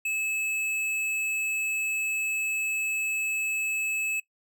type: tone with hard clipping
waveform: sine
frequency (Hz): 2600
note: E7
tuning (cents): -24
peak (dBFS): -28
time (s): 0.05-4.2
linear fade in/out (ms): 5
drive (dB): 11
effects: noise-tail reverb RT60 0.1 s tail -18 dB re dry